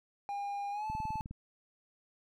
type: tone with pitch glide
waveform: triangle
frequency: 807 to 869.9 Hz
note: G#5 to A5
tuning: -50 to -20 cents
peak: -33 dBFS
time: 0.29-1.21 s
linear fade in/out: 0 ms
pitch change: +130 cents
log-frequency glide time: 0.71-0.87 s
type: click train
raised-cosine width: 5 ms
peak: -30 dBFS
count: 9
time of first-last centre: 0.9-1.31 s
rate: 19.5 Hz
effects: none